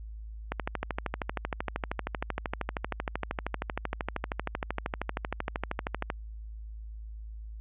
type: click train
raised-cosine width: 0.5 ms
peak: -15 dBFS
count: 73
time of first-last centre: 0.52-6.101 s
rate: 12.9 Hz
effects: added 54 Hz sine -39 dBFS peak until 7.6 s + resampled to 8000 Hz